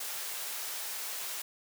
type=high-pass noise; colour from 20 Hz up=white; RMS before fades=-38 dBFS; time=0-1.42 s; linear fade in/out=5 ms; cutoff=530 Hz; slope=12 dB/octave; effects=none